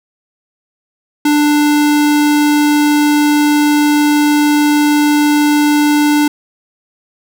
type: tone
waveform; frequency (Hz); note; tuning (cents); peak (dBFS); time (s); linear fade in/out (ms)
square; 295.6; D4; +11; -9; 1.25-6.28; 5
effects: none